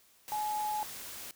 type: tone in noise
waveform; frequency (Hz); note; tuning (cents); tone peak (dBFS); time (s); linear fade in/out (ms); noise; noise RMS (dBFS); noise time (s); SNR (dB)
sine; 846; G#5; +32; -31; 0.32-0.83; 0; white; -44; 0.28-1.31; +10
effects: white hiss -64 dBFS RMS until 1.35 s